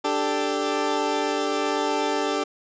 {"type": "chord", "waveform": "20% pulse", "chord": "D suspended fourth", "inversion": "none", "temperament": "equal", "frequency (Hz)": [293.7, 392, 440], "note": ["D4", "G4", "A4"], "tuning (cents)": [0, 0, 0], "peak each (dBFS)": -22, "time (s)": [0.04, 2.44], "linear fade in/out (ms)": 10, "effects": ["resampled to 16000 Hz"]}